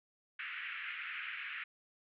white band-pass noise, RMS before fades -43 dBFS, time 0.39-1.64 s, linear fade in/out 5 ms, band 1400 to 2700 Hz, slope 48 dB/octave, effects none

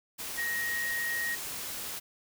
sine tone in noise, 1880 Hz, A#6, 14 cents sharp, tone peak -30 dBFS, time 0.37-1.36 s, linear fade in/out 20 ms, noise white, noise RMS -38 dBFS, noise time 0.18-2 s, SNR +5 dB, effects none

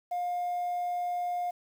sine tone, 710 Hz, F5, 28 cents sharp, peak -27 dBFS, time 0.11-1.51 s, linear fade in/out 10 ms, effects tanh soft clip ceiling -27 dBFS + 9-bit

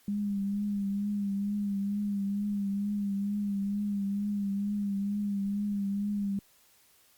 sine tone with vibrato, 202 Hz, G#3, 48 cents flat, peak -28 dBFS, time 0.08-6.39 s, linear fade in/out 2 ms, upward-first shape triangle, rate 2.2 Hz, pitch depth 43 cents each way, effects white hiss -63 dBFS RMS until 7.17 s + Opus 48 kbps

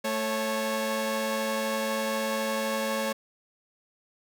sawtooth tone cluster, 221 / 550 / 872 Hz, A3 / C#5 / A5, +8 / -14 / -16 cents, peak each -28 / -25 / -33 dBFS, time 0.04-3.13 s, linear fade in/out 10 ms, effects none

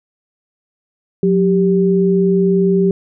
sine tone pair together, 181.6 / 392 Hz, F#3 / G4, -32 / 0 cents, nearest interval octave + minor second, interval 1332 cents, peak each -13 dBFS, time 1.23-2.91 s, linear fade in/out 2 ms, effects none

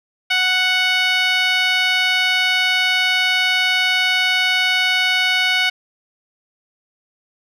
10% pulse tone with band-pass filter, 740 Hz, F#5, in tune, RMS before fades -17 dBFS, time 0.3-5.7 s, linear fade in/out 10 ms, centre 2300 Hz, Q 1.1, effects none

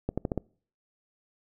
accelerating click train, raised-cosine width 2 ms, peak -15 dBFS, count 5, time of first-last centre 0.09-0.377 s, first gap 86 ms, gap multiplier 0.88, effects noise-tail reverb RT60 0.5 s tail -26 dB re dry

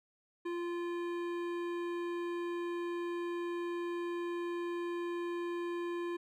sine tone with hard clipping, 346.2 Hz, F4, 15 cents flat, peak -37 dBFS, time 0.45-6.17 s, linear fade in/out 10 ms, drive 14 dB, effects none

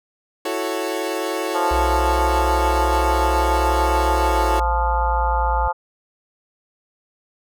30% pulse chord, F# minor seventh, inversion third, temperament equal, 329.6 / 370 / 440 / 554.4 Hz, E4 / F#4 / A4 / C#5, 0 / 0 / 0 / 0 cents, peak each -25 dBFS, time 0.45-4.6 s, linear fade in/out 5 ms
harmonic tone, 174.61 Hz, F3, in tune, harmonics 3 / 4 / 5 / 6 / 7 / 8, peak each -28 / -31 / -20 / -31 / -27 / -32 dBFS, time 1.54-5.73 s, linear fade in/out 20 ms
sine tone with pitch glide, 61.74 to 57.27 Hz, B1 to A#1, 0 to -30 cents, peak -20 dBFS, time 1.71-5.68 s, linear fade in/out 5 ms, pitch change -130 cents, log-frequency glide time 4.26-4.37 s
effects none

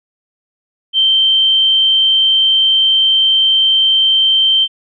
sine tone, 3125 Hz, G7, 6 cents flat, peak -8 dBFS, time 0.93-4.68 s, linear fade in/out 50 ms, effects none

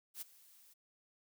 blue noise with ADSR envelope, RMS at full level -43 dBFS, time 0.14-0.74 s, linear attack 74 ms, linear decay 18 ms, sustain -20 dB, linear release 14 ms, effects none

